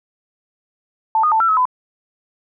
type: tone with pitch steps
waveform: sine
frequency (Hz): 884 / 1231 / 885 / 1350 / 1283 / 1006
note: A5 / D#6 / A5 / E6 / E6 / B5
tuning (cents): +8 / -19 / +10 / +41 / -47 / +32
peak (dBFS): -12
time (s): 1.15-1.654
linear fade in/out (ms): 2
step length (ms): 84
effects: none